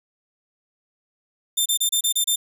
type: tone bursts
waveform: 15% pulse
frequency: 3586 Hz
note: A7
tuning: 32 cents sharp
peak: -11 dBFS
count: 7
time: 1.57-2.36 s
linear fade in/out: 10 ms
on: 88 ms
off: 29 ms
effects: none